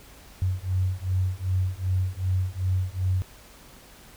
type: beating tone pair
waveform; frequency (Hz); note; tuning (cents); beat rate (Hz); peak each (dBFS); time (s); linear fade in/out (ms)
sine; 91.6 / 94.2; F#2 / F#2; -17 / +32; 2.6; -26; 0.42-3.22; 0
effects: added 50 Hz sine -55 dBFS peak until 4.16 s + pink hiss -50 dBFS RMS until 4.16 s